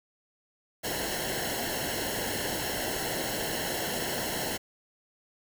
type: noise with comb filter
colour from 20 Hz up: pink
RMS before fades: -32 dBFS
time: 0.83-4.58 s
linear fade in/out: 20 ms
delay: 0.83 ms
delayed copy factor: -0.8
effects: none